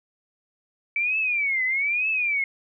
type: tone with vibrato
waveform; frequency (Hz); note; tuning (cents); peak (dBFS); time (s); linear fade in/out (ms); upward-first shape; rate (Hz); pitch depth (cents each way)
sine; 2300; D7; -37; -21; 0.96-2.44; 2; triangle; 1.1; 240
effects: none